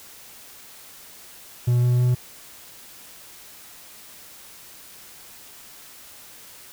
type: tone with pitch steps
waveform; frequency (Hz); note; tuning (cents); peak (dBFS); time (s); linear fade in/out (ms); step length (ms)
triangle; 122 / 123.06 / 124.13; B2 / B2 / B2; -21 / -6 / +9; -14; 1.67-2.15; 10; 160
effects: white hiss -45 dBFS RMS until 6.72 s